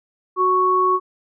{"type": "tone pair together", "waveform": "sine", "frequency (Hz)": [369.8, 1108.9], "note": ["F#4", "C#6"], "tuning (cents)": [-1, 0], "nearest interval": "octave + perfect fifth", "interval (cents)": 1901, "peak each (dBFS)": [-20, -15], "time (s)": [0.36, 1], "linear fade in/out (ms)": 50, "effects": []}